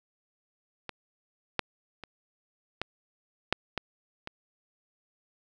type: clicks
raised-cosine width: 0.3 ms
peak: -20 / -9 / -25 / -14 / -7 / -14 / -21 dBFS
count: 7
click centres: 0.893 / 1.593 / 2.037 / 2.816 / 3.526 / 3.777 / 4.274 s
effects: none

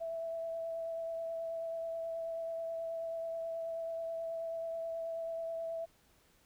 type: tone with vibrato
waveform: sine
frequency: 660 Hz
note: E5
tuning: 2 cents sharp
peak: -36 dBFS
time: 0-5.86 s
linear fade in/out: 20 ms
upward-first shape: triangle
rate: 9.3 Hz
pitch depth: 15 cents each way
effects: pink hiss -68 dBFS RMS until 6.45 s

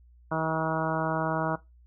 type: harmonic tone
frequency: 159.9 Hz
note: D#3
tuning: 48 cents sharp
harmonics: 1 / 2 / 3 / 4 / 5 / 6 / 7 / 8 / 9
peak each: -32 / -34 / -38 / -32 / -36 / -33 / -36 / -37 / -36 dBFS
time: 0.31-1.56 s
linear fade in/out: 10 ms
effects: noise-tail reverb RT60 0.2 s tail -18 dB re dry + added 60 Hz sine -53 dBFS peak until 1.86 s

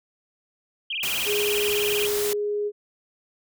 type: tone with vibrato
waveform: sine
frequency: 2794 Hz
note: F7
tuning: in tune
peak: -26 dBFS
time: 0.9-2.07 s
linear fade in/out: 5 ms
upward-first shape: sine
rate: 20 Hz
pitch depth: 280 cents each way
type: noise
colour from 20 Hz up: white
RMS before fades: -29 dBFS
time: 1.03-2.33 s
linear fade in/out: 0 ms
type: tone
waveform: sine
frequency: 414.4 Hz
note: G#4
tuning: 4 cents flat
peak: -23 dBFS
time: 1.25-2.72 s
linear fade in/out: 50 ms
effects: none

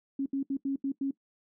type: tone bursts at uneven times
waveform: sine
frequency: 273.9 Hz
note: C#4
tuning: 21 cents flat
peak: -27 dBFS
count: 6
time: 0.19-0.26 / 0.33-0.43 / 0.5-0.57 / 0.65-0.76 / 0.84-0.92 / 1.01-1.11 s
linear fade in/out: 5 ms
effects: noise-tail reverb RT60 0.1 s tail -18 dB re dry

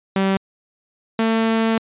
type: tone pair in turn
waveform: sawtooth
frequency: 193.3 / 224.5 Hz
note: G3 / A3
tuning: -24 / +35 cents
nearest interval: minor third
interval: 259 cents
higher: second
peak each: -12 dBFS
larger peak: neither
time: 0.16-0.37 / 1.19-1.78 s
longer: second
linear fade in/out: 2 ms
effects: resampled to 8000 Hz

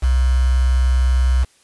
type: tone with quantisation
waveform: sine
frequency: 63.6 Hz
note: C2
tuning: 48 cents flat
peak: -12 dBFS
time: 0.02-1.45 s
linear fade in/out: 20 ms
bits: 5
effects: white hiss -55 dBFS RMS until 1.63 s + resampled to 24000 Hz

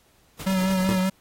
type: noise with tremolo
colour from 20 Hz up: pink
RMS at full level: -35 dBFS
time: 0.39-1 s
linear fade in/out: 5 ms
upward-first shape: triangle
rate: 10 Hz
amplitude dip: 75%
type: tone with vibrato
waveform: square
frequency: 188.3 Hz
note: F#3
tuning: 31 cents sharp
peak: -21 dBFS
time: 0.46-1.1 s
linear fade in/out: 10 ms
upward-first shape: sine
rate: 5.1 Hz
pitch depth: 30 cents each way
type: tone with exponential decay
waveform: 15% pulse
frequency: 111.9 Hz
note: A2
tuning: 30 cents sharp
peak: -16 dBFS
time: 0.89-1.07 s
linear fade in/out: 0 ms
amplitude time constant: 38 ms
effects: pink hiss -61 dBFS RMS until 1.2 s + AAC 48 kbps

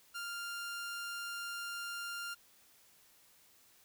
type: tone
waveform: sawtooth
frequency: 1396.9 Hz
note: F6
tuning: in tune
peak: -36 dBFS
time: 0.14-2.35 s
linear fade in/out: 20 ms
effects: white hiss -65 dBFS RMS until 3.84 s

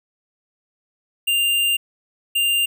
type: tone bursts at uneven times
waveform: square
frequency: 2794 Hz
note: F7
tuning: in tune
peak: -17 dBFS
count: 2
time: 1.27-1.77 / 2.35-2.66 s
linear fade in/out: 10 ms
effects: none

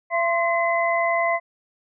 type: tone cluster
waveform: sine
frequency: 677 / 1047 / 2033 Hz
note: E5 / C6 / B6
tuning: +46 / +1 / +50 cents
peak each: -21 / -25 / -24 dBFS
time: 0.1-1.4 s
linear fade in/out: 50 ms
effects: none

